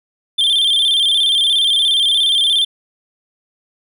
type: tone with vibrato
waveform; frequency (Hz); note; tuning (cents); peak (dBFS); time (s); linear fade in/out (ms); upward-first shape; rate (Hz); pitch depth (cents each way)
triangle; 3359; G#7; +19; -10; 0.38-2.65; 10; square; 17; 82
effects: none